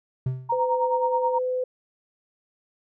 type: tone with exponential decay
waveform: triangle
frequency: 128.9 Hz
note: C3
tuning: 26 cents flat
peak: -18 dBFS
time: 0.26-0.61 s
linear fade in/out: 5 ms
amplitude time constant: 75 ms
type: tone with tremolo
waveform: sine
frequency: 932.3 Hz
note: A#5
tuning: in tune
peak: -20 dBFS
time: 0.49-1.39 s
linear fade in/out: 10 ms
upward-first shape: sine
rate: 9.4 Hz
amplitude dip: 75%
type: tone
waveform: sine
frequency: 507 Hz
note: B4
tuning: 45 cents sharp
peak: -23 dBFS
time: 0.52-1.64 s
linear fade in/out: 5 ms
effects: none